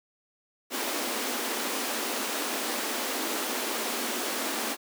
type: high-pass noise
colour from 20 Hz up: pink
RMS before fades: -31 dBFS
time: 0.7-4.77 s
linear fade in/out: 50 ms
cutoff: 220 Hz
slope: 96 dB/octave
effects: none